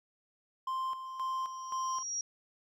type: tone with tremolo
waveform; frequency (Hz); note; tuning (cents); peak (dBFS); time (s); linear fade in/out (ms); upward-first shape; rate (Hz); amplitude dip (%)
triangle; 1046.5; C6; 0; -30; 0.67-2.03; 5; square; 1.9; 60
type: tone with exponential growth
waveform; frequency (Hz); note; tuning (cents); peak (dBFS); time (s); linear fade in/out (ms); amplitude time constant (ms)
sine; 5680; F8; +28; -31; 1.06-2.21; 2; 250
effects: none